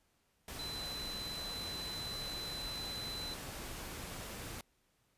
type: tone in noise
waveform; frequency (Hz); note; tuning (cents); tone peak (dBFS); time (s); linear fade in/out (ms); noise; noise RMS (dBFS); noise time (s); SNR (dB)
sine; 4025; B7; +32; -41; 0.59-3.34; 2; pink; -45; 0.48-4.61; +1
effects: pink hiss -75 dBFS RMS until 5.17 s + resampled to 32000 Hz